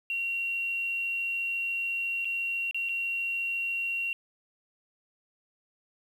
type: tone with dropouts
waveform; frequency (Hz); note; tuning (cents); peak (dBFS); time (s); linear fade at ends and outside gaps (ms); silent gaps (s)
sine; 2747; F7; -29; -28; 0.1-4.13; 1; 2.247-2.253 / 2.711-2.745 / 2.888-2.892
effects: 9-bit